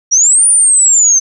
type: linear two-way sweep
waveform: sine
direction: up then down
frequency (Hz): 5600 to 9500 to 6160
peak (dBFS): -5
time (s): 0.11-1.2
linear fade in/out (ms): 20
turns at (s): 0.47
effects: none